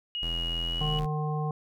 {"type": "tone with pitch glide", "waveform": "sine", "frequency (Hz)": [2885, 2924], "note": ["F#7", "F#7"], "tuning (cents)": [-44, -21], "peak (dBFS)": -30, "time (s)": [0.15, 0.99], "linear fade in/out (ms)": 0, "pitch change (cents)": 23, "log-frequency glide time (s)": [0.56, 0.83]}
{"type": "tone", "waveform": "square", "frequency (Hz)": 41.81, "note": "E1", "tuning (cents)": 25, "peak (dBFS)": -33, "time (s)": [0.22, 1.06], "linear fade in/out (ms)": 10}
{"type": "harmonic tone", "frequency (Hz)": 151.9, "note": "D#3", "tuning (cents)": -41, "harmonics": [1, 3, 5, 7], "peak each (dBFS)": [-28, -37, -36, -39], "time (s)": [0.81, 1.51], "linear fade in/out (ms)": 2}
{"effects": []}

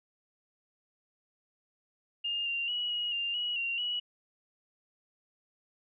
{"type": "tone with pitch steps", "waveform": "sine", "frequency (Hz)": [2822, 2777, 2922, 2897, 2795, 2914, 2763, 2927], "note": ["F7", "F7", "F#7", "F#7", "F7", "F#7", "F7", "F#7"], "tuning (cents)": [17, -10, -22, -37, 1, -27, -19, -19], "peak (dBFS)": -30, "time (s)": [2.24, 4], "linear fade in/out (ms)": 10, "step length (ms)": 220, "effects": []}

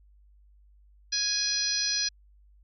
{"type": "harmonic tone", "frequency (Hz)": 830.6, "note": "G#5", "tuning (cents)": 0, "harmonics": [2, 3, 4, 5, 6, 7], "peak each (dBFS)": [-38, -39, -40, -30, -30, -31], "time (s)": [1.12, 2.09], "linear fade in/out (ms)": 10, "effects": ["added 50 Hz sine -55 dBFS peak until 2.63 s"]}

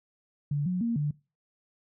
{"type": "tone with pitch steps", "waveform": "sine", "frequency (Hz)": [144.8, 181.3, 232.7, 147.3], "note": ["D3", "F#3", "A#3", "D3"], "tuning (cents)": [-24, -35, -3, 6], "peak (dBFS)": -25, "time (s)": [0.51, 1.11], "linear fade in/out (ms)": 5, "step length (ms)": 150, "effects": ["noise-tail reverb RT60 0.3 s tail -22 dB re dry"]}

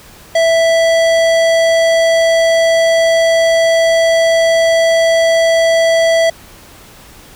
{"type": "tone with hard clipping", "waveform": "sine", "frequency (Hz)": 659.3, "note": "E5", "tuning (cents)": 0, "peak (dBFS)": -10, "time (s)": [0.35, 6.3], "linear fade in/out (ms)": 5, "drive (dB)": 17, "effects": ["pink hiss -39 dBFS RMS until 7.35 s"]}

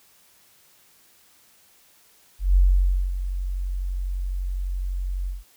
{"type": "tone with ADSR envelope", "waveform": "sine", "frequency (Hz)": 45.95, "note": "F#1", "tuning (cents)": -11, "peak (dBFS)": -12, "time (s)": [2.39, 5.44], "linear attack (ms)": 170, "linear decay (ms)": 560, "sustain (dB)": -12, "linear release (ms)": 170, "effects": ["white hiss -57 dBFS RMS until 5.56 s"]}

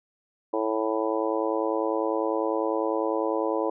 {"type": "harmonic tone", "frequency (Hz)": 110, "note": "A2", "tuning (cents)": 0, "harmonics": [3, 4, 5, 6, 7, 8, 9], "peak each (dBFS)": [-29, -29, -29, -36, -35, -36, -33], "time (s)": [0.53, 3.7], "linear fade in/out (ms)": 5, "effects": []}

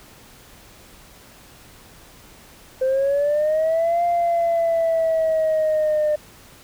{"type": "linear two-way sweep", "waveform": "sine", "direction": "up then down", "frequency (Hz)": [516, 696, 601], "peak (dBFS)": -15, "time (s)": [2.81, 6.16], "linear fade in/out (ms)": 10, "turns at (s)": 4.04, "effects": ["tanh soft clip ceiling -14 dBFS", "pink hiss -47 dBFS RMS until 6.63 s"]}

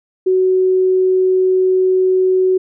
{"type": "tone", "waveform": "sine", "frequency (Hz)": 372.9, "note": "F#4", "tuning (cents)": 14, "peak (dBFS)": -10, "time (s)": [0.26, 2.58], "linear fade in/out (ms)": 10, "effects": []}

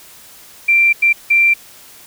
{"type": "tone bursts at uneven times", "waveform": "sine", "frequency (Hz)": 2359, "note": "D7", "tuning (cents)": 7, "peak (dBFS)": -8, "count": 3, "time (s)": [[0.68, 0.93], [1.02, 1.13], [1.3, 1.54]], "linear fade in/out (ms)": 10, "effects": ["white hiss -41 dBFS RMS until 2.06 s"]}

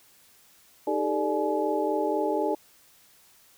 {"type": "tone cluster", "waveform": "sine", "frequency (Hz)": [310.3, 395.2, 439.1, 593, 848], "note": ["D#4", "G4", "A4", "D5", "G#5"], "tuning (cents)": [-5, 14, -4, 17, 36], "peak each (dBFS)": -30, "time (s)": [0.87, 2.55], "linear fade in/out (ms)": 5, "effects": ["white hiss -58 dBFS RMS until 3.57 s"]}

